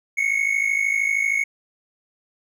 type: tone pair together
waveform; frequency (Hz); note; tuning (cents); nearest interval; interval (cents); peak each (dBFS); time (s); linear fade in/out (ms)
triangle; 2172 / 2225; C#7 / C#7; -36 / +6; unison; 42; -20; 0.17-1.44; 10
effects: none